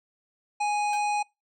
harmonic tone, 830.6 Hz, G#5, in tune, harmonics 1 / 3 / 5 / 7 / 9 / 10, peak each -24 / -33 / -43 / -44 / -46 / -45 dBFS, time 0.6-1.23 s, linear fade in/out 10 ms
sawtooth tone with exponential decay, 784 Hz, G5, in tune, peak -32 dBFS, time 0.93-1.05 s, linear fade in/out 2 ms, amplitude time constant 26 ms
effects noise-tail reverb RT60 0.2 s tail -22 dB re dry

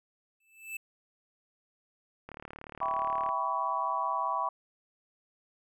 square tone with exponential growth, 2637 Hz, E7, in tune, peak -34 dBFS, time 0.4-0.77 s, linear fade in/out 5 ms, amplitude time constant 79 ms
click train, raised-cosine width 0.5 ms, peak -28 dBFS, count 38, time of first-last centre 2.29-3.29 s, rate 37 Hz
sine chord, C# half-diminished seventh, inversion first, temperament equal with one note detuned, 659.3 / 784 / 987.8 / 1126.2 Hz, E5 / G5 / B5 / C#6, 0 / 0 / 0 / +27 cents, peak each -38 / -36 / -32 / -32 dBFS, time 2.81-4.49 s, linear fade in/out 5 ms
effects none

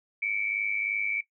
sine tone pair together, 2217 / 2320 Hz, C#7 / D7, 0 / -22 cents, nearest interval minor second, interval 78 cents, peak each -31 / -28 dBFS, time 0.22-1.21 s, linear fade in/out 5 ms, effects noise-tail reverb RT60 0.1 s tail -18 dB re dry

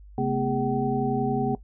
sine tone cluster, 133.9 / 219.8 / 250.7 / 408.6 / 761 Hz, C3 / A3 / B3 / G#4 / F#5, +40 / -2 / +26 / -28 / +48 cents, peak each -29 dBFS, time 0.18-1.55 s, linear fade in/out 2 ms, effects noise-tail reverb RT60 0.1 s tail -18 dB re dry + added 50 Hz sine -44 dBFS peak until 1.63 s

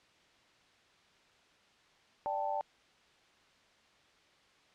sine chord, D suspended fourth, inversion none, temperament just, 587.3 / 783.1 / 881 Hz, D5 / G5 / A5, 0 / -2 / +2 cents, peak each -38 / -36 / -36 dBFS, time 2.26-2.61 s, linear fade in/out 0 ms, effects white hiss -65 dBFS RMS until 4.74 s + low-pass 4000 Hz 12 dB/octave

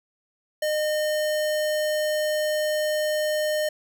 square tone, 610 Hz, D#5, 34 cents flat, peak -23 dBFS, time 0.62-3.69 s, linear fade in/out 5 ms, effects none

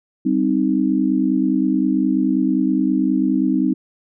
sine chord, C minor, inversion second, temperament equal, 196 / 261.6 / 311.1 Hz, G3 / C4 / Eb4, 0 / 0 / 0 cents, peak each -21 / -18 / -19 dBFS, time 0.25-3.74 s, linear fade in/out 10 ms, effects none

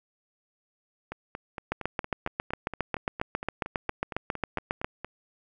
two click trains, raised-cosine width 0.5 ms, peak -12 / -20 dBFS, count 24 / 18, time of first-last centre 1.72-4.845 / 1.12-5.046 s, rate 7.36 / 4.33 Hz, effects none

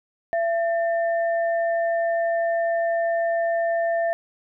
sine tone pair together, 673.1 / 1797 Hz, E5 / A6, +36 / +36 cents, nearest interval octave + perfect fourth, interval 1700 cents, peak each -20 / -31 dBFS, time 0.33-4.13 s, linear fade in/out 0 ms, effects none

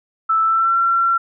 sine tone with pitch glide, 1318.5 to 1360.3 Hz, E6 to F6, 0 to -46 cents, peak -13 dBFS, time 0.29-1.18 s, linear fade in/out 10 ms, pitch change +54 cents, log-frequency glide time 0.43-0.78 s, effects none

